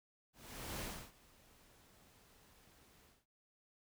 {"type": "noise with ADSR envelope", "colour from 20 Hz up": "pink", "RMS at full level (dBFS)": -43, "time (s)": [0.33, 3.26], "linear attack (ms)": 470, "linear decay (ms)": 310, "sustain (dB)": -23, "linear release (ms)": 200, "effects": []}